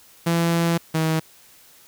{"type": "tone pair in turn", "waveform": "sawtooth", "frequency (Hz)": [168.3, 159.64], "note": ["E3", "D#3"], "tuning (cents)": [36, 45], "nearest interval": "minor second", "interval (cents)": 91, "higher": "first", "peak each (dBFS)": [-14, -15], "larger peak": "first", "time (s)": [[0.26, 0.78], [0.94, 1.2]], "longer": "first", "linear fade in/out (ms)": 10, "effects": ["white hiss -51 dBFS RMS until 1.87 s"]}